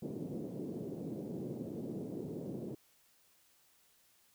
pink band-pass noise, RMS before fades -42 dBFS, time 0.02-2.75 s, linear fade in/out 5 ms, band 150 to 450 Hz, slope 24 dB/octave, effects white hiss -69 dBFS RMS until 4.34 s

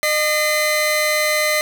sawtooth tone pair together, 608.9 / 2048 Hz, D#5 / C7, -38 / -38 cents, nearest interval octave + major sixth, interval 2100 cents, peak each -15 dBFS, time 0.03-1.61 s, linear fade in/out 0 ms, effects none

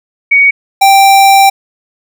sine / square tone pair in turn, 2242 / 784.2 Hz, C#7 / G5, +19 / 0 cents, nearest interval octave + tritone, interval 1819 cents, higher first, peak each -3 dBFS, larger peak neither, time 0.31-0.51 / 0.81-1.5 s, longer second, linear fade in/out 10 ms, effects none

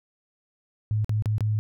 sine tone with dropouts, 107.1 Hz, A2, 46 cents flat, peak -21 dBFS, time 0.91-1.59 s, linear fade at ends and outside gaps 0 ms, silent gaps 1.045-1.094 / 1.223-1.258 / 1.382-1.407 s, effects none

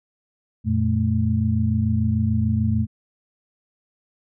sine tone cluster, 89.2 / 116 / 218.6 Hz, F2 / A#2 / A3, +37 / -8 / -11 cents, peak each -22 dBFS, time 0.64-2.87 s, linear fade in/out 50 ms, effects none

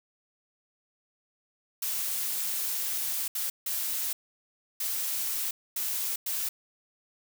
blue noise bursts at uneven times, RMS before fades -31 dBFS, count 6, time 1.82-3.28 / 3.35-3.5 / 3.66-4.13 / 4.8-5.51 / 5.76-6.16 / 6.26-6.49 s, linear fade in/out 5 ms, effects none

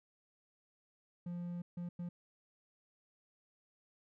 triangle tone bursts at uneven times, 174.61 Hz, F3, in tune, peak -37 dBFS, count 3, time 1.26-1.62 / 1.77-1.89 / 1.99-2.09 s, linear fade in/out 5 ms, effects none

